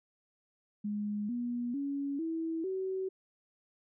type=tone with pitch steps; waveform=sine; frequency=207.7 / 241.4 / 280.5 / 325.9 / 378.7 Hz; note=G#3 / B3 / C#4 / E4 / F#4; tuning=0 / -39 / +21 / -20 / +40 cents; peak=-32 dBFS; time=0.84-3.09 s; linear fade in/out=10 ms; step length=450 ms; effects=none